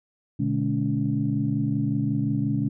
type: tone cluster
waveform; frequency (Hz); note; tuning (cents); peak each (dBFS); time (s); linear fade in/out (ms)
sine; 120.8 / 146.3 / 212.2 / 282.6; B2 / D3 / G#3 / C#4; -38 / -6 / +38 / +34; -27; 0.39-2.69; 10
effects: tanh soft clip ceiling -11 dBFS